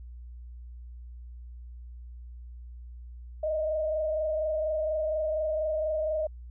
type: tone with frequency modulation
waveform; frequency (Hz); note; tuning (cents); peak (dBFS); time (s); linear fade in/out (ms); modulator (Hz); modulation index
sine; 622.3; D#5; 0; -26; 3.43-6.27; 5; 24.2; 0.65
effects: added 60 Hz sine -41 dBFS peak until 6.5 s